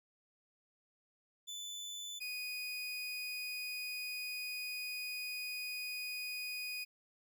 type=tone pair in turn; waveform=30% pulse; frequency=3500 / 2475 Hz; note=A7 / D#7; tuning=-10 / -10 cents; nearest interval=tritone; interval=600 cents; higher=first; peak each=-40 / -37 dBFS; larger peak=second; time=1.47-2.2 / 2.2-6.85 s; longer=second; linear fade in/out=20 ms; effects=none